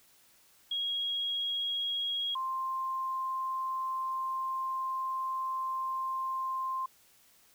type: tone pair in turn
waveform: sine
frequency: 3295 / 1049.9 Hz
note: G#7 / C6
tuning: -14 / +6 cents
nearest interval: octave + minor sixth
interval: 1980 cents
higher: first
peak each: -30 / -31 dBFS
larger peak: first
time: 0.71-2.35 / 2.35-6.86 s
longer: second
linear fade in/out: 5 ms
effects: white hiss -63 dBFS RMS until 7.54 s